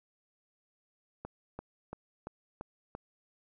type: click train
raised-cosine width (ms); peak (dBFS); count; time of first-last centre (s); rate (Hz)
1; -26; 6; 1.25-2.951; 2.94
effects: none